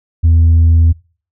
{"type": "tone", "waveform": "sine", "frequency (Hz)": 82.2, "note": "E2", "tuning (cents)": -4, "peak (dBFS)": -3, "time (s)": [0.23, 0.93], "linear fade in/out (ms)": 20, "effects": ["noise-tail reverb RT60 0.4 s tail -25 dB re dry", "tanh soft clip ceiling -4 dBFS"]}